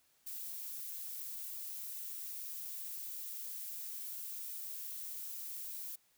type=noise; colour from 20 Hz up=violet; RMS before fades=-44 dBFS; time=0.26-5.96 s; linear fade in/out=10 ms; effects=white hiss -72 dBFS RMS until 6.17 s